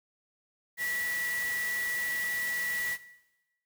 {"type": "tone in noise", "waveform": "sine", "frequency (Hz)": 1946, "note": "B6", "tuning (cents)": -26, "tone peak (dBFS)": -30, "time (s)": [0.77, 2.98], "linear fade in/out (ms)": 50, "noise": "white", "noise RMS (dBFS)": -40, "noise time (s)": [0.77, 2.98], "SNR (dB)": 7, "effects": ["noise-tail reverb RT60 1.0 s tail -17 dB re dry"]}